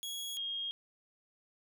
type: tone pair in turn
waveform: sawtooth / sine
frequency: 3329 / 3247 Hz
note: G#7 / G#7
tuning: +3 / -40 cents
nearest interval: unison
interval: 43 cents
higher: first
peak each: -35 / -35 dBFS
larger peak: neither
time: 0.03-0.37 / 0.37-0.71 s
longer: neither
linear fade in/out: 0 ms
effects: none